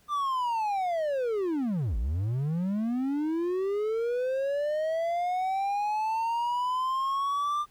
triangle linear two-way sweep, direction down then up, 1198 to 49 to 1198 Hz, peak -24 dBFS, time 0.08-7.66 s, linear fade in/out 50 ms, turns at 1.97 s, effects pink hiss -63 dBFS RMS until 7.7 s

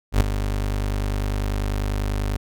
30% pulse tone with ADSR envelope, 50.1 Hz, G1, 38 cents sharp, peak -9 dBFS, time 0.12-2.37 s, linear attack 86 ms, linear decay 5 ms, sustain -10 dB, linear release 9 ms, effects none

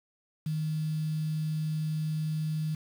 sine tone with quantisation, 155.56 Hz, D#3, in tune, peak -28 dBFS, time 0.46-2.75 s, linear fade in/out 5 ms, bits 8, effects none

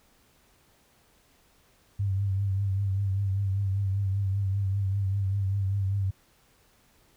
sine tone with vibrato, 98 Hz, G2, in tune, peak -24 dBFS, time 1.99-6.11 s, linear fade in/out 10 ms, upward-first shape triangle, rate 5.1 Hz, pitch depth 57 cents each way, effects pink hiss -63 dBFS RMS until 7.16 s

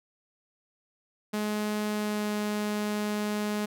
sawtooth tone with pitch glide, 210.9 to 209.4 Hz, G#3 to G#3, +27 to +15 cents, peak -24 dBFS, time 1.33-3.66 s, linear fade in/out 10 ms, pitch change -12 cents, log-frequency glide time 1.87-2.34 s, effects none

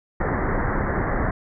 pink low-pass noise, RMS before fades -23 dBFS, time 0.2-1.31 s, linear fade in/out 5 ms, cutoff 2000 Hz, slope 96 dB/octave, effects none

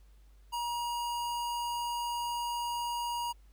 square tone, 952 Hz, A#5, 36 cents sharp, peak -33 dBFS, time 0.52-3.33 s, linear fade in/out 20 ms, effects added 50 Hz sine -55 dBFS peak until 3.52 s + pink hiss -71 dBFS RMS until 3.52 s

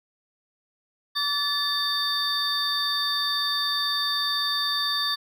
triangle tone cluster, 1151 / 1741 / 3618 / 4588 Hz, D6 / A6 / A7 / D8, -35 / -19 / +48 / -41 cents, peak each -29 / -30 / -26 / -26 dBFS, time 1.15-5.16 s, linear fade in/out 20 ms, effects none

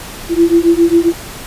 sine beating tone pair, 334.3 / 341.7 Hz, E4 / F4, +24 / -38 cents, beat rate 7.4 Hz, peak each -10 dBFS, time 0.29-1.13 s, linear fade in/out 50 ms, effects pink hiss -29 dBFS RMS until 1.46 s + resampled to 32000 Hz

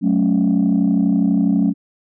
sine chord, F# minor, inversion none, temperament equal with one note detuned, 185 / 217.2 / 277.2 Hz, F#3 / A3 / C#4, 0 / -22 / 0 cents, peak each -16 dBFS, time 0.01-1.74 s, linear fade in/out 50 ms, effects tanh soft clip ceiling -8 dBFS

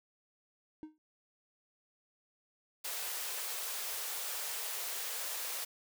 triangle tone with exponential decay, 309.8 Hz, D#4, 7 cents flat, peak -37 dBFS, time 0.83-0.98 s, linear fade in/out 0 ms, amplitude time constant 32 ms
white high-pass noise, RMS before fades -39 dBFS, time 2.84-5.65 s, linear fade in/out 10 ms, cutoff 410 Hz, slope 48 dB/octave
effects none

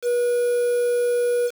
triangle tone with quantisation, 484.1 Hz, B4, 35 cents flat, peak -16 dBFS, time 0.02-1.51 s, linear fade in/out 50 ms, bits 6, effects none

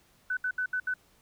sine tone bursts at uneven times, 1502 Hz, F#6, 26 cents sharp, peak -27 dBFS, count 5, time 0.3-0.37 / 0.44-0.51 / 0.58-0.66 / 0.73-0.8 / 0.87-0.94 s, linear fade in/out 5 ms, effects pink hiss -64 dBFS RMS until 1.21 s

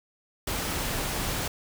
pink noise, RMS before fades -30 dBFS, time 0.47-1.48 s, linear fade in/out 5 ms, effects none

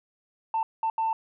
sine tone bursts at uneven times, 893 Hz, A5, 25 cents sharp, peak -22 dBFS, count 3, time 0.54-0.63 / 0.83-0.9 / 0.98-1.13 s, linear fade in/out 2 ms, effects tanh soft clip ceiling -20 dBFS

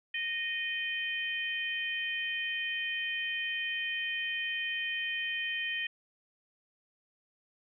harmonic tone, 619 Hz, D#5, 9 cents flat, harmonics 3 / 4 / 5, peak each -35 / -36 / -37 dBFS, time 0.14-5.87 s, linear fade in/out 5 ms, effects none

